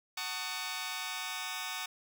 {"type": "chord", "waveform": "10% pulse", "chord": "D# half-diminished seventh", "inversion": "first", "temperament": "just", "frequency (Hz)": [746.7, 896, 1120.1, 1244.5], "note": ["F#5", "A5", "C#6", "D#6"], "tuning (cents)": [16, 31, 18, 0], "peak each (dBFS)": -34, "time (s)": [0.17, 1.86], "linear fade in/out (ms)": 5, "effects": []}